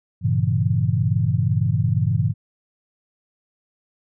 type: chord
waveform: sine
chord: G diminished seventh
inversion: none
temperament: equal with one note detuned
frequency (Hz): 98.97 / 116.54 / 138.59 / 164.81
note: G2 / Bb2 / Db3 / Fb3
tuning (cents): +17 / 0 / 0 / 0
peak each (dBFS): -22 / -21 / -23 / -24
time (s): 0.21-2.34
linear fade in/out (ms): 50
effects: none